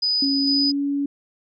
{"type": "tone with tremolo", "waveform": "sine", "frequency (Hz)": 4978, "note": "D#8", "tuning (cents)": 0, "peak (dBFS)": -18, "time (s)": [0.02, 0.72], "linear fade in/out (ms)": 10, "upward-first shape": "square", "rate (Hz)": 2.2, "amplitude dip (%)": 30}
{"type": "tone with pitch glide", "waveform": "sine", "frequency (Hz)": [275.6, 282.5], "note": ["C#4", "C#4"], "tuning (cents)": [-10, 33], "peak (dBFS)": -20, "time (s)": [0.22, 1.06], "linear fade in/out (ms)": 5, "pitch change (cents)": 43, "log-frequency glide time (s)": [0.39, 0.8]}
{"effects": []}